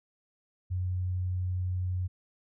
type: tone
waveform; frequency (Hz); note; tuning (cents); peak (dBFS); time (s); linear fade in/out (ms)
sine; 91.2; F#2; -24; -28; 0.7-2.08; 20
effects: none